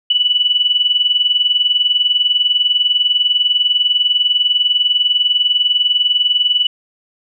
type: tone with tremolo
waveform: sine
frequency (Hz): 2960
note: F#7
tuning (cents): 0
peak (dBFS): -8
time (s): 0.1-6.67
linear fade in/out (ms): 5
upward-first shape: sine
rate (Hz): 20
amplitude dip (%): 75
effects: none